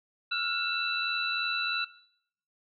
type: tone cluster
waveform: sine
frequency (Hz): 1348 / 1431 / 2667 / 3955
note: E6 / F6 / E7 / B7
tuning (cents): +38 / +42 / +20 / +2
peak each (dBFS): -37 / -32 / -33 / -32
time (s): 0.31-1.85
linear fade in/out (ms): 10
effects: noise-tail reverb RT60 0.7 s tail -20 dB re dry